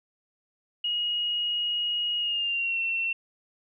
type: tone with pitch glide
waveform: sine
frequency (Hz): 2885 to 2707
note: F#7 to E7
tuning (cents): -44 to +45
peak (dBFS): -25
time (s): 0.84-3.13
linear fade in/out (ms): 5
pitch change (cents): -111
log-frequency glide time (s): 2.18-2.8
effects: none